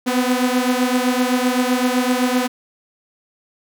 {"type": "beating tone pair", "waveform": "sawtooth", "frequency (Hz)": [247.9, 255.7], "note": ["B3", "C4"], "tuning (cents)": [7, -40], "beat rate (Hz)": 7.8, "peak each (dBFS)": [-14, -16], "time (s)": [0.06, 2.48], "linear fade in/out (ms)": 20, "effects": []}